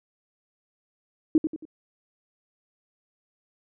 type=tone with echo; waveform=sine; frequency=314.4 Hz; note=D#4; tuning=18 cents sharp; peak=-14 dBFS; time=1.35-1.38 s; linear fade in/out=2 ms; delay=91 ms; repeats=3; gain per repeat=-8 dB; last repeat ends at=1.653 s; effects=none